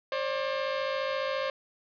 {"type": "tone pair together", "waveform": "sawtooth", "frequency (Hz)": [535.5, 590], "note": ["C5", "D5"], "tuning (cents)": [40, 8], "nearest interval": "major second", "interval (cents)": 168, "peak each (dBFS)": [-26, -30], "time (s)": [0.12, 1.5], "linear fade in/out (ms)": 2, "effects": ["resampled to 11025 Hz", "8-bit"]}